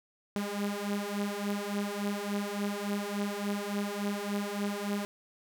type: beating tone pair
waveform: sawtooth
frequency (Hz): 201.6 / 205.1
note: G3 / G#3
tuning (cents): +49 / -21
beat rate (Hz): 3.5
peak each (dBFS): -31 / -30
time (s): 0.36-5.05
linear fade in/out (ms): 0
effects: none